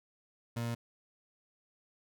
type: tone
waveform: 30% pulse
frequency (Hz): 117.3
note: A#2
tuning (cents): +11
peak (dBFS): -31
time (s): 0.56-0.75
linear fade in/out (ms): 10
effects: none